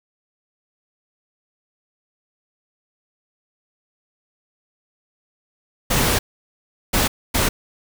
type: noise bursts at uneven times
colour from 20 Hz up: pink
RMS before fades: -18 dBFS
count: 3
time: 5.9-6.19 / 6.93-7.08 / 7.34-7.49 s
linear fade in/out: 10 ms
effects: none